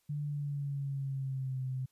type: tone with pitch glide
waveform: sine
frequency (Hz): 146.83 to 130.06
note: D3 to C3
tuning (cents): 0 to -10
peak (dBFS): -33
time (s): 0.09-1.86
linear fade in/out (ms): 10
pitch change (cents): -210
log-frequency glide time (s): 0.24-1.61
effects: white hiss -75 dBFS RMS until 1.91 s + resampled to 32000 Hz